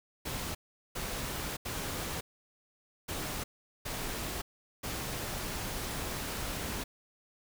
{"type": "noise bursts at uneven times", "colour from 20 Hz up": "pink", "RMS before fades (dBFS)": -37, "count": 6, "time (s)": [[0.25, 0.55], [0.95, 1.57], [1.65, 2.21], [3.08, 3.44], [3.85, 4.42], [4.83, 6.84]], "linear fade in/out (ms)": 10, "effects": []}